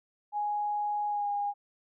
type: tone with pitch glide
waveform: sine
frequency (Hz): 831 to 815.8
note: G#5 to G#5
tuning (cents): +1 to -31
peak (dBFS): -28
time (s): 0.32-1.54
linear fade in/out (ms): 50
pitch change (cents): -32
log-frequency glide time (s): 1.08-1.29
effects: none